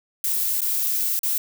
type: noise with dropouts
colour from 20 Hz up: violet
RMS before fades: -23 dBFS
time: 0.24-1.38 s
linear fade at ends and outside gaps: 2 ms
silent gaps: 0.607-0.617 / 1.192-1.232 s
effects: none